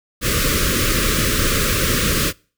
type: band-stop noise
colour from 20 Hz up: pink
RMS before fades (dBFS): -18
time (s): 0.21-2.33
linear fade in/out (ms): 50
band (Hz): 590 to 1100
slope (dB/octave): 96
effects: noise-tail reverb RT60 0.4 s tail -25 dB re dry